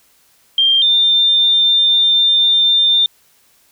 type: tone pair in turn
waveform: sine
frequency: 3182 / 3598 Hz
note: G7 / A7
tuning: +25 / +38 cents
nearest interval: major second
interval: 213 cents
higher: second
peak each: -9 dBFS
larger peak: neither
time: 0.58-0.82 / 0.82-3.06 s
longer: second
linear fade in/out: 2 ms
effects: white hiss -54 dBFS RMS until 3.71 s